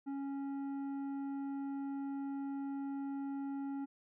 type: tone with tanh clipping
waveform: sine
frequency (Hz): 276.6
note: C#4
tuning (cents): -4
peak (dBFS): -39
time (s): 0.06-3.86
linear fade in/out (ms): 20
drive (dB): 9
effects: none